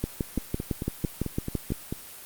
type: two click trains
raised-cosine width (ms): 3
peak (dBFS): -13 / -17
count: 11 / 8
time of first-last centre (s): 0.04-1.721 / 0.38-1.925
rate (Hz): 5.95 / 4.53
effects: white hiss -44 dBFS RMS until 2.25 s + Opus 32 kbps